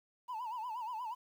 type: tone with vibrato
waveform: triangle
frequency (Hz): 932.3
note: A#5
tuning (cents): 0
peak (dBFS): -35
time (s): 0.28-1.15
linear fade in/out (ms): 20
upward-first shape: sine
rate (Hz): 8.4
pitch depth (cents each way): 140
effects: tanh soft clip ceiling -33 dBFS + 11-bit